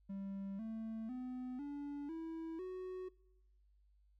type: tone with pitch steps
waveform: triangle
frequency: 196 / 222.6 / 252.7 / 287 / 325.8 / 370 Hz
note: G3 / A3 / B3 / D4 / E4 / F#4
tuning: 0 / +20 / +40 / -40 / -20 / 0 cents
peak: -40 dBFS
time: 0.09-3.09 s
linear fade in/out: 10 ms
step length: 500 ms
effects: noise-tail reverb RT60 1.0 s tail -22 dB re dry + added 50 Hz sine -67 dBFS peak until 4.19 s